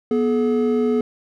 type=tone pair together; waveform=triangle; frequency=243.1 / 427.5 Hz; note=B3 / A4; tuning=-27 / -50 cents; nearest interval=minor seventh; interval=977 cents; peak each=-17 dBFS; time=0.11-1.01 s; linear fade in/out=2 ms; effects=none